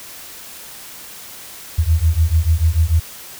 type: beating tone pair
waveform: sine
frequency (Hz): 77.78 / 84.58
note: D#2 / E2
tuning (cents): 0 / +45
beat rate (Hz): 6.8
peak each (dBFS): -15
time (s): 1.78-3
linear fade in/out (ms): 10
effects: white hiss -36 dBFS RMS until 3.39 s